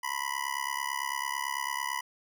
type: tone with amplitude modulation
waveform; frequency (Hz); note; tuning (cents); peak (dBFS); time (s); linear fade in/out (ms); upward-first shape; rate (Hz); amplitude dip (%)
25% pulse; 987.8; B5; 0; -23; 0.03-2.01; 10; sine; 69; 100
effects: none